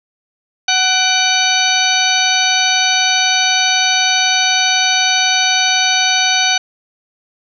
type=harmonic tone with a mistuned harmonic; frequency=748 Hz; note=F#5; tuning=19 cents sharp; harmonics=1 / 2 / 3 / 4 / 5 / 6 / 8; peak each=-19 / -19 / -19 / -19 / -19 / -19 / -19 dBFS; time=0.68-6.58 s; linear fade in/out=5 ms; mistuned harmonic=3; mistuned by=+77 cents; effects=none